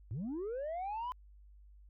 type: linear sweep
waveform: sine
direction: up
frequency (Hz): 92.5 to 1023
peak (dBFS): -34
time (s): 0.11-1.12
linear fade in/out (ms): 0
effects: tanh soft clip ceiling -35 dBFS + added 50 Hz sine -55 dBFS peak until 1.89 s